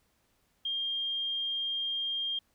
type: tone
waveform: sine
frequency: 3209 Hz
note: G7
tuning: 40 cents sharp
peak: -30 dBFS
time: 0.65-2.39 s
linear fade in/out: 5 ms
effects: pink hiss -72 dBFS RMS until 2.54 s